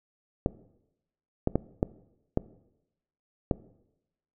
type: clicks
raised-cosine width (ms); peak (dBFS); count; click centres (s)
2; -10; 6; 0.461 / 1.474 / 1.556 / 1.829 / 2.374 / 3.512
effects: noise-tail reverb RT60 0.9 s tail -19 dB re dry